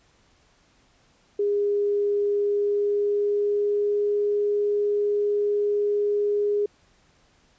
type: tone with pitch glide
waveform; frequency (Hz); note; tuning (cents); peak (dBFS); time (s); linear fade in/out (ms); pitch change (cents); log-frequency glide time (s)
sine; 408.6 to 412.2; G#4 to G#4; -28 to -13; -20; 1.39-6.66; 5; +15; 2.37-4.04
effects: pink hiss -61 dBFS RMS until 7.58 s + resampled to 16000 Hz